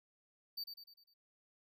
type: tone with echo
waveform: square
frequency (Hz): 4602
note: D8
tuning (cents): -36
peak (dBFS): -40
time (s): 0.57-0.64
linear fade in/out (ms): 10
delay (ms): 100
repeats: 5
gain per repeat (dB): -6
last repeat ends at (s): 1.14
effects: none